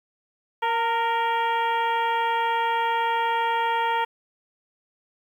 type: harmonic tone with a mistuned harmonic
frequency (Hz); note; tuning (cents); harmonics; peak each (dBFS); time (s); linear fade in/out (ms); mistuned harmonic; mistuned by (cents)
466.2; A#4; 0; 1 / 2 / 3 / 4 / 5 / 6 / 7; -31 / -22 / -32 / -32 / -36 / -38 / -38; 0.62-4.05; 10; 2; -31
effects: 9-bit